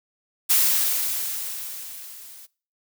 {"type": "noise with level ramp", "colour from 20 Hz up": "blue", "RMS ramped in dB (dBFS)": [-17, -45], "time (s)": [0.49, 2.47], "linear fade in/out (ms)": 20, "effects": ["noise-tail reverb RT60 0.4 s tail -23 dB re dry"]}